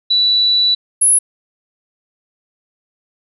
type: tone pair in turn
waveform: sine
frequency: 3951 / 10548 Hz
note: B7 / E9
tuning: 0 / 0 cents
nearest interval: octave + perfect fourth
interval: 1700 cents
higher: second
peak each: -10 / -8 dBFS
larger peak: second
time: 0.1-0.75 / 1.01-1.19 s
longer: first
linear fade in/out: 10 ms
effects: none